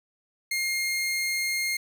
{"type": "tone", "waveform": "sawtooth", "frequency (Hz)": 2129, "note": "C7", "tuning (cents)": 30, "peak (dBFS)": -22, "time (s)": [0.51, 1.77], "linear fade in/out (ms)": 5, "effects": []}